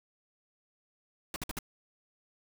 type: noise bursts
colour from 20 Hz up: pink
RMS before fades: -36 dBFS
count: 4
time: 1.34-1.589 s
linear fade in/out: 2 ms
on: 21 ms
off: 55 ms
effects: none